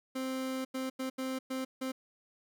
30% pulse tone bursts at uneven times, 261.6 Hz, C4, in tune, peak -31 dBFS, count 6, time 0.15-0.65 / 0.74-0.9 / 0.99-1.1 / 1.18-1.39 / 1.5-1.65 / 1.81-1.92 s, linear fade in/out 10 ms, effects none

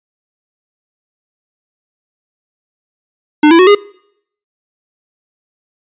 square tone with pitch steps, 300 / 332.9 / 369.3 / 409.8 Hz, D4 / E4 / F#4 / G#4, +37 / +17 / -3 / -23 cents, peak -4 dBFS, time 3.43-3.75 s, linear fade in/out 5 ms, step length 80 ms, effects noise-tail reverb RT60 0.7 s tail -24 dB re dry + resampled to 8000 Hz

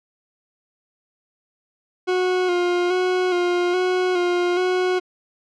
40% pulse tone with vibrato, 360.1 Hz, F#4, 47 cents flat, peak -17 dBFS, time 2.07-5 s, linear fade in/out 20 ms, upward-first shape square, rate 1.2 Hz, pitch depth 30 cents each way, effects low-pass 4000 Hz 12 dB/octave

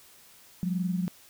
sine tone pair together, 178.5 / 200.4 Hz, F3 / G3, +38 / +38 cents, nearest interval major second, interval 200 cents, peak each -27 / -33 dBFS, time 0.63-1.08 s, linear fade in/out 0 ms, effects white hiss -55 dBFS RMS until 1.29 s

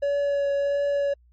triangle tone with vibrato, 566 Hz, C#5, 36 cents sharp, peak -19 dBFS, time 0.02-1.14 s, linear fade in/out 10 ms, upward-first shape triangle, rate 1.5 Hz, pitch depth 14 cents each way, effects added 60 Hz sine -54 dBFS peak until 1.32 s + MP3 32 kbps

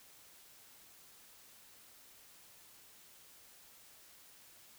silence, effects white hiss -60 dBFS RMS until 4.78 s

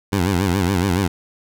15% pulse tone with vibrato, 92.9 Hz, F#2, 7 cents sharp, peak -10 dBFS, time 0.12-1.08 s, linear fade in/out 10 ms, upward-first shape sine, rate 7.1 Hz, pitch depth 150 cents each way, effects none

